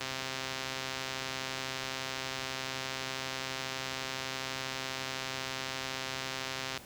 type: click train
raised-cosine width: 0.2 ms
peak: -18 dBFS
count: 894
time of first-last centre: 0.01-6.775 s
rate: 132 Hz
effects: pink hiss -51 dBFS RMS until 6.85 s + high-pass 60 Hz 12 dB/octave